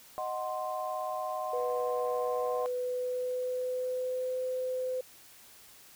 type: chord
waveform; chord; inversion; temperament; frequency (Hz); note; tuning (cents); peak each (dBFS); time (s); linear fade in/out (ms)
sine; C diminished; first; equal; 622.3 / 740 / 1046.5; Eb5 / Gb5 / C6; 0 / 0 / 0; -36 / -36 / -37; 0.18-2.66; 0
type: tone with pitch glide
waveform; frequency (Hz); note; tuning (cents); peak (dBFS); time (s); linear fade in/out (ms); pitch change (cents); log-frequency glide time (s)
sine; 493.9 to 510.4; B4 to C5; 0 to -43; -30; 1.53-5.01; 5; +57; 2.22-4.42
effects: tanh soft clip ceiling -19 dBFS + white hiss -55 dBFS RMS until 5.95 s